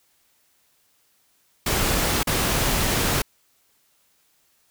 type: noise with dropouts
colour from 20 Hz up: pink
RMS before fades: -22 dBFS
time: 1.66-3.22 s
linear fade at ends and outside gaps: 5 ms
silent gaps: 2.232-2.271 s
effects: white hiss -64 dBFS RMS until 4.7 s